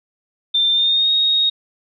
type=tone with pitch glide; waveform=sine; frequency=3580 to 3745 Hz; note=A7 to A#7; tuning=+29 to +7 cents; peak=-13 dBFS; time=0.54-1.5 s; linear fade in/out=10 ms; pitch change=+78 cents; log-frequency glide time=0.7-1.11 s; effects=none